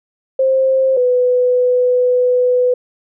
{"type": "tone pair in turn", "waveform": "sine", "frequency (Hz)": [528, 497.8], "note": ["C5", "B4"], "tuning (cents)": [16, 14], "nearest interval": "minor second", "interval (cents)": 102, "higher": "first", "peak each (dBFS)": -10, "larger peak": "neither", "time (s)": [[0.39, 0.97], [0.97, 2.74]], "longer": "second", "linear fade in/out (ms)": 5, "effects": []}